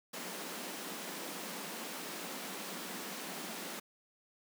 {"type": "high-pass noise", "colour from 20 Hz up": "pink", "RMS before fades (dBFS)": -43, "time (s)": [0.13, 3.8], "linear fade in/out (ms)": 10, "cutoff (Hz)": 170, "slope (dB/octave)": 96, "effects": []}